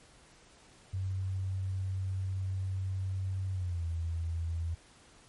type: tone with pitch glide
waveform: sine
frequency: 94.9 to 83.09 Hz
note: F#2 to E2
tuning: +44 to +14 cents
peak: -31 dBFS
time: 0.93-4.75 s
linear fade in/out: 10 ms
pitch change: -230 cents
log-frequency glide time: 3.52-3.85 s
effects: pink hiss -59 dBFS RMS until 5.28 s + MP3 48 kbps